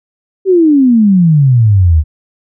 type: exponential sweep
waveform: sine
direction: down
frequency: 393.4 to 73.42 Hz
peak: -4 dBFS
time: 0.45-2.04 s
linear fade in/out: 50 ms
effects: none